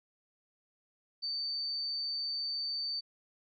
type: tone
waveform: sine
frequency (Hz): 4573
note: D8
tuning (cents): -47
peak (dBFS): -33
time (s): 1.22-3.01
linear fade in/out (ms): 20
effects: none